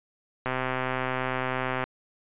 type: click train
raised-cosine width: 0.5 ms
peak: -13 dBFS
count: 179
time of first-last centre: 0.46-1.84 s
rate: 129 Hz
effects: resampled to 8000 Hz